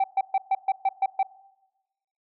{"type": "tone bursts", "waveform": "sine", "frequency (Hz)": 774, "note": "G5", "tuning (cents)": -22, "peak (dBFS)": -16, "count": 8, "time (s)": [0, 1.23], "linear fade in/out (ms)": 5, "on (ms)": 40, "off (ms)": 130, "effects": ["noise-tail reverb RT60 1.0 s tail -21 dB re dry", "tanh soft clip ceiling -18 dBFS"]}